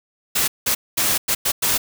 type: noise bursts at uneven times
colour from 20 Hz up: white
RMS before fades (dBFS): -19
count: 6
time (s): 0.35-0.48 / 0.66-0.75 / 0.97-1.18 / 1.28-1.35 / 1.45-1.52 / 1.62-1.78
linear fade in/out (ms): 10
effects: none